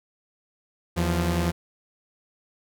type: tone pair together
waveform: sawtooth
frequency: 81.8 / 174.13 Hz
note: E2 / F3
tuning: -13 / -5 cents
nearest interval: octave + minor second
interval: 1308 cents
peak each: -21 dBFS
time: 0.96-1.52 s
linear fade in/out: 20 ms
effects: none